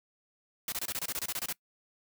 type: noise bursts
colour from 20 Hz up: white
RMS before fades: -34 dBFS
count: 13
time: 0.68-1.526 s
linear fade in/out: 2 ms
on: 42 ms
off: 25 ms
effects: noise-tail reverb RT60 0.1 s tail -23 dB re dry